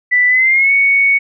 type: tone with pitch glide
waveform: sine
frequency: 1981 to 2224 Hz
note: B6 to C#7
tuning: +5 to +5 cents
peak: -8 dBFS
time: 0.11-1.19 s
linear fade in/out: 20 ms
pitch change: +200 cents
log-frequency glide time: 0.28-0.72 s
effects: none